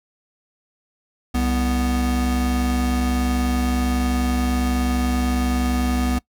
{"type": "tone pair together", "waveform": "square", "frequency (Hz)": [65.4, 246.9], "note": ["C2", "B3"], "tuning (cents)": [0, 0], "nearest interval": "octave + major seventh", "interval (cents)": 2300, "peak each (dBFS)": -22, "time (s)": [1.34, 6.19], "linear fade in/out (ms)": 10, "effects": ["noise-tail reverb RT60 0.1 s tail -21 dB re dry"]}